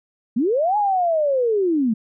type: linear two-way sweep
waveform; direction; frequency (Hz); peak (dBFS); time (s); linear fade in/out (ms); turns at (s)
sine; up then down; 207.7 to 850 to 207.7; -16; 0.36-1.94; 10; 0.77
effects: none